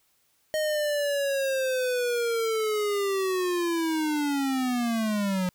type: linear sweep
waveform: square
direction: down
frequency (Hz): 622.3 to 179.3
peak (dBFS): -25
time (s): 0.54-5.49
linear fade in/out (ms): 0
effects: white hiss -68 dBFS RMS until 5.54 s